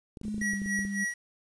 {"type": "clicks", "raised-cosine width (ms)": 3, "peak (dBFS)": -29, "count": 12, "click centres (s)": [0.172, 0.214, 0.252, 0.282, 0.344, 0.381, 0.416, 0.535, 0.618, 0.66, 0.791, 0.851]}
{"type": "tone with pitch glide", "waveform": "sine", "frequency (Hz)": [211.7, 200], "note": ["G#3", "G3"], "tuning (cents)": [33, 35], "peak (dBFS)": -31, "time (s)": [0.23, 1.05], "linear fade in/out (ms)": 20, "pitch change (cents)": -98, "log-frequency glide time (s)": [0.4, 0.54]}
{"type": "tone with tremolo", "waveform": "square", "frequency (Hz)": 1920, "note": "B6", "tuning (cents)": -49, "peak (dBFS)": -28, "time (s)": [0.41, 1.14], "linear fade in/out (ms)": 5, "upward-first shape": "sine", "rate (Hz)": 3.6, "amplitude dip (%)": 85}
{"effects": ["resampled to 22050 Hz", "9-bit"]}